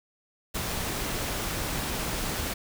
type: noise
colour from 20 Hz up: pink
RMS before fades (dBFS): -31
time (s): 0.54-2.54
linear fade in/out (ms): 10
effects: none